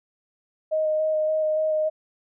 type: tone with vibrato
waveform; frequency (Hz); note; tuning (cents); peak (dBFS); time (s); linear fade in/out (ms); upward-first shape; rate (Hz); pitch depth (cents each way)
sine; 622.3; D#5; 0; -20; 0.71-1.9; 20; square; 3.5; 10
effects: none